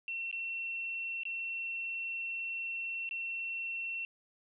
sine tone with dropouts, 2711 Hz, E7, 48 cents sharp, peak -35 dBFS, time 0.08-4.05 s, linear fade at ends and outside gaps 1 ms, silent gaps 0.313-0.327 / 1.234-1.253 / 3.091-3.11 s, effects none

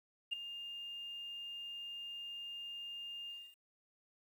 sine tone with ADSR envelope, 2811 Hz, F7, 11 cents sharp, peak -30 dBFS, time 0.31-3.56 s, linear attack 22 ms, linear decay 5 ms, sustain -13 dB, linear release 270 ms, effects tanh soft clip ceiling -29 dBFS + 11-bit

